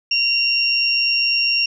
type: tone pair together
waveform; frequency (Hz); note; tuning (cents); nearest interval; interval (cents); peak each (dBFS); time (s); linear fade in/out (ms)
sine; 2764 / 5528; F7 / F8; -19 / -19; octave; 1200; -18; 0.11-1.66; 5
effects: none